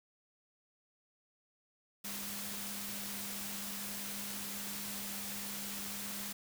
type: tone in noise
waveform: sine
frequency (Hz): 202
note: G#3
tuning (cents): -48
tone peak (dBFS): -48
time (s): 2.04-6.33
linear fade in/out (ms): 10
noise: white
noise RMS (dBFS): -42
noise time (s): 2.04-6.33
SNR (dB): -9
effects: none